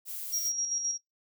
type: noise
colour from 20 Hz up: violet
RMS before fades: -38 dBFS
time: 0.05-0.52 s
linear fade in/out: 50 ms
type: tone with tremolo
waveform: sine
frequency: 5650 Hz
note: F8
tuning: 19 cents sharp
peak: -27 dBFS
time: 0.32-0.98 s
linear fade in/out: 20 ms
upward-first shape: square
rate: 7.6 Hz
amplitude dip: 45%
effects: noise-tail reverb RT60 0.2 s tail -25 dB re dry